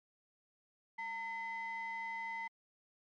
triangle ring-modulated tone, 558 Hz, C#5, 11 cents sharp, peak -33 dBFS, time 0.98-2.48 s, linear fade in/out 10 ms, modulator 1470 Hz, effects tanh soft clip ceiling -32 dBFS + MP3 96 kbps

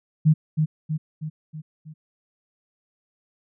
sine tone with echo, 155.2 Hz, D#3, 4 cents flat, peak -12 dBFS, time 0.25-0.34 s, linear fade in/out 20 ms, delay 320 ms, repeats 5, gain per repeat -5 dB, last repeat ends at 1.94 s, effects none

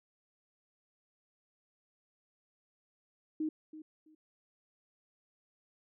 sine tone with echo, 311.1 Hz, D#4, in tune, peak -31 dBFS, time 3.4-3.49 s, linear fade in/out 5 ms, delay 330 ms, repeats 2, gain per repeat -14 dB, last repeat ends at 4.15 s, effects none

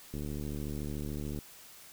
click train, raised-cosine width 3 ms, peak -26 dBFS, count 93, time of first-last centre 0.14-1.388 s, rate 73.7 Hz, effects white hiss -53 dBFS RMS until 1.92 s

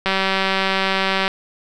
click train, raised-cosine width 0.3 ms, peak -3 dBFS, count 235, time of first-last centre 0.06-1.279 s, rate 192 Hz, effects none

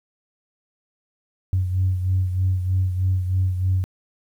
sine beating tone pair, 92.5 / 95.7 Hz, F#2 / G2, 0 / -41 cents, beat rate 3.2 Hz, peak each -18 / -26 dBFS, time 1.53-3.84 s, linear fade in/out 0 ms, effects tanh soft clip ceiling -12 dBFS + 9-bit

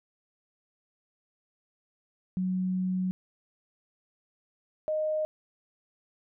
sine tone pair in turn, 185 / 618.7 Hz, F#3 / D#5, 0 / -10 cents, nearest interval octave + major sixth, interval 2090 cents, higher second, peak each -26 dBFS, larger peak neither, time 2.37-3.11 / 4.88-5.25 s, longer first, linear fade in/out 0 ms, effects none

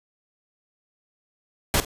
pink noise with echo, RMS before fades -20 dBFS, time 1.74-1.8 s, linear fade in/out 0 ms, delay 48 ms, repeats 1, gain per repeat -15 dB, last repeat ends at 1.848 s, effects resampled to 32000 Hz

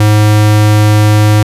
square tone, 105.9 Hz, G#2, 34 cents sharp, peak -5 dBFS, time 0-1.43 s, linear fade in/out 5 ms, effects resampled to 32000 Hz

